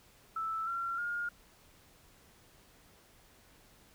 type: tone with pitch steps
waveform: sine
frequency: 1318.5 / 1368.2 / 1419.7 Hz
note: E6 / F6 / F6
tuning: 0 / -36 / +28 cents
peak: -33 dBFS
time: 0.36-1.29 s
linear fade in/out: 5 ms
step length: 310 ms
effects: pink hiss -62 dBFS RMS until 3.94 s